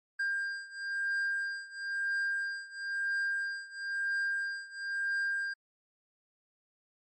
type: beating tone pair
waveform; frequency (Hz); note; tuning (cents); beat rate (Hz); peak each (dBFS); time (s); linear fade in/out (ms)
triangle; 1598 / 1599; G6 / G6; +33 / +34; 1; -32 / -34; 0.19-5.54; 10
effects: MP3 32 kbps